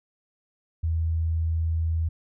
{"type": "tone", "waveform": "sine", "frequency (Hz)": 81.5, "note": "E2", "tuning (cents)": -19, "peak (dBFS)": -22, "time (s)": [0.83, 2.09], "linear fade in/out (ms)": 10, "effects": []}